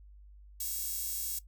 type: tone with high-pass filter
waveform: 5% pulse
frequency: 554.4 Hz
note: C#5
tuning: in tune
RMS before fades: -36 dBFS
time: 0.6-1.39 s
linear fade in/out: 5 ms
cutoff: 11000 Hz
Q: 2.1
effects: noise-tail reverb RT60 0.1 s tail -17 dB re dry + added 50 Hz sine -51 dBFS peak until 1.47 s